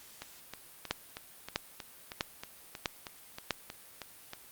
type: two click trains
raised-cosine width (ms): 0.2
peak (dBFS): -12 / -23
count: 5 / 14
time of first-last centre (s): 0.91-3.507 / 0.22-4.334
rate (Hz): 1.54 / 3.16
effects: white hiss -54 dBFS RMS until 4.51 s + Opus 48 kbps